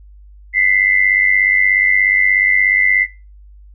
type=tone pair together; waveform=sine; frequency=1996.2 / 2093 Hz; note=B6 / C7; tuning=+18 / 0 cents; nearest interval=minor second; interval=82 cents; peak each=-13 dBFS; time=0.53-3.07 s; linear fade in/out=50 ms; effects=noise-tail reverb RT60 0.3 s tail -20 dB re dry + added 50 Hz sine -38 dBFS peak until 3.74 s